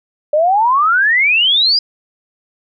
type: exponential sweep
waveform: sine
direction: up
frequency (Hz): 582 to 4978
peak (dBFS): -9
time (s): 0.33-1.79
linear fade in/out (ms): 5
effects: none